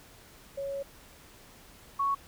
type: tone pair in turn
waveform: sine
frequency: 554.4 / 1110.7 Hz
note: C#5 / C#6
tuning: 0 / +3 cents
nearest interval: octave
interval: 1203 cents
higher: second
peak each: -32 / -25 dBFS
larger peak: second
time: 0.57-0.83 / 1.99-2.15 s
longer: first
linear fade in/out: 10 ms
effects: pink hiss -54 dBFS RMS until 2.27 s